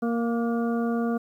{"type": "harmonic tone with a mistuned harmonic", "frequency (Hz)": 233.1, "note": "A#3", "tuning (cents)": 0, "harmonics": [1, 2, 3, 5, 6], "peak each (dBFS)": [-24, -30, -34, -38, -40], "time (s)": [0.02, 1.18], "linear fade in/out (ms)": 10, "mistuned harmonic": 6, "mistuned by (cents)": 34, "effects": ["10-bit"]}